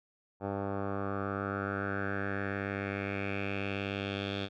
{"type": "tone with low-pass filter sweep", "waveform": "10% pulse", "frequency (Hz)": 99.2, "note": "G2", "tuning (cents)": 21, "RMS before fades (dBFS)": -35, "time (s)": [0.4, 4.49], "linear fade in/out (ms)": 50, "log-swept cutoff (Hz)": [920, 3500], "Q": 4.1, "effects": []}